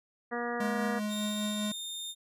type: harmonic tone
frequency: 239.1 Hz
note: A#3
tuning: 44 cents sharp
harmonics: 1 / 2 / 3 / 4 / 5 / 6 / 7 / 8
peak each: -38 / -36 / -38 / -44 / -41 / -44 / -41 / -42 dBFS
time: 0.31-1 s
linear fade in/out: 20 ms
type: tone with tremolo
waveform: square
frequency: 210.2 Hz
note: G#3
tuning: 21 cents sharp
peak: -31 dBFS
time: 0.6-1.72 s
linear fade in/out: 5 ms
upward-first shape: triangle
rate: 5 Hz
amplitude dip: 30%
type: tone with pitch glide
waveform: sawtooth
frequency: 3668 to 3641 Hz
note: A#7 to A#7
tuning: -29 to -41 cents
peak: -34 dBFS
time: 1.08-2.15 s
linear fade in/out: 50 ms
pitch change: -12 cents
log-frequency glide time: 1.4-1.72 s
effects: resampled to 32000 Hz